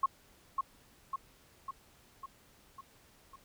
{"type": "tone with echo", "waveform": "sine", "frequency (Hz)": 1084, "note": "C#6", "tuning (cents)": -39, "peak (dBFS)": -24, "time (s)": [0.03, 0.06], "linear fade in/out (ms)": 5, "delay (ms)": 550, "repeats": 6, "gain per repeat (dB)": -4, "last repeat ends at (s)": 3.36, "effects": ["pink hiss -63 dBFS RMS until 3.44 s"]}